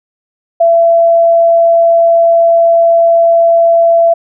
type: tone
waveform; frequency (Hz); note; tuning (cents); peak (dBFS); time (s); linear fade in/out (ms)
sine; 672; E5; +33; -4; 0.6-4.14; 10
effects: none